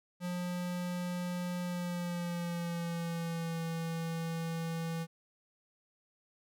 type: tone with pitch glide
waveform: square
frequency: 177.9 to 165.03 Hz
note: F3 to E3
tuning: +32 to +2 cents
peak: -35 dBFS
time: 0.2-5.07 s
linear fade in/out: 50 ms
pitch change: -130 cents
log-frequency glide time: 1.61-3.62 s
effects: none